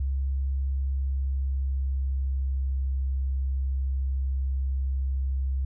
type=tone with pitch glide; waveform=sine; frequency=67.5 to 66.53 Hz; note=C#2 to C2; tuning=-45 to +29 cents; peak=-24 dBFS; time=0-5.65 s; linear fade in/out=5 ms; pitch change=-26 cents; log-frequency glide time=0.67-2.79 s; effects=none